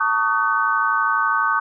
sine tone cluster, 896 / 1128 / 1240 / 1516 Hz, A5 / C#6 / D#6 / F#6, +31 / +30 / -6 / +42 cents, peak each -25 / -21 / -22 / -21 dBFS, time 0-1.6 s, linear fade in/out 10 ms, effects none

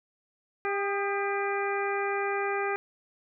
harmonic tone with a mistuned harmonic, 399 Hz, G4, 31 cents sharp, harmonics 1 / 2 / 3 / 4 / 5 / 6, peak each -30 / -33 / -35 / -36 / -37 / -38 dBFS, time 0.65-2.76 s, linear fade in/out 0 ms, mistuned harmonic 3, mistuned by +44 cents, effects none

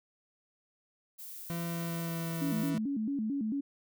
violet noise, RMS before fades -45 dBFS, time 1.18-2.71 s, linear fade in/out 20 ms
40% pulse tone with pitch glide, 169.1 to 163.53 Hz, E3 to E3, +44 to -14 cents, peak -33 dBFS, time 1.5-2.78 s, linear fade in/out 0 ms, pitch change -58 cents, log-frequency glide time 1.67-2.58 s
sine tone with vibrato, 246.9 Hz, B3, in tune, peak -30 dBFS, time 2.41-3.61 s, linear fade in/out 10 ms, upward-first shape square, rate 4.5 Hz, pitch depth 220 cents each way
effects none

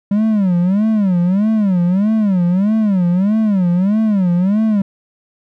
triangle tone with vibrato, 196 Hz, G3, in tune, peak -9 dBFS, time 0.11-4.82 s, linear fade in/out 5 ms, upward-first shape sine, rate 1.6 Hz, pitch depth 210 cents each way, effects none

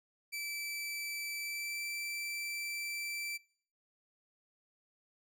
sawtooth tone with pitch glide, 2320 to 2335 Hz, D7 to D7, -22 to -11 cents, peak -34 dBFS, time 0.32-3.38 s, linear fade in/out 20 ms, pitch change +11 cents, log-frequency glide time 1.37-1.8 s, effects noise-tail reverb RT60 0.5 s tail -24 dB re dry

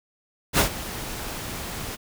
pink noise with ADSR envelope, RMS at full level -17 dBFS, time 0.53-1.97 s, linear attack 58 ms, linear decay 100 ms, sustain -16 dB, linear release 32 ms, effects none

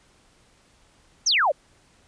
sine exponential sweep, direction down, 6670 to 505 Hz, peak -17 dBFS, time 1.26-1.52 s, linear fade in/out 10 ms, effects pink hiss -59 dBFS RMS until 2.07 s + resampled to 22050 Hz

